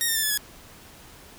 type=tone with pitch steps; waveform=5% pulse; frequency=1864.7 / 1817.9 / 1772.3 / 1727.8 / 1684.4 Hz; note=A#6 / A#6 / A6 / A6 / G#6; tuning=0 / -44 / +12 / -32 / +24 cents; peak=-12 dBFS; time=0.01-0.375 s; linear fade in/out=0 ms; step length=73 ms; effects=pink hiss -48 dBFS RMS until 1.38 s